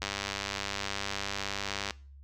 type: click train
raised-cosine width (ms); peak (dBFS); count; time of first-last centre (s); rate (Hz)
0.2; -15; 189; 0.02-1.908; 99.6
effects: noise-tail reverb RT60 0.4 s tail -21 dB re dry + added 69 Hz sine -48 dBFS peak until 2.23 s